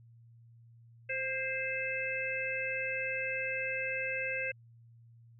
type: harmonic tone with a mistuned harmonic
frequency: 523.3 Hz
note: C5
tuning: in tune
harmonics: 1 / 3 / 4 / 5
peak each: -39 / -39 / -38 / -36 dBFS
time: 1.09-4.52 s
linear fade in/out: 10 ms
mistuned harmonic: 3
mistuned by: +32 cents
effects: added 116 Hz sine -55 dBFS peak until 5.39 s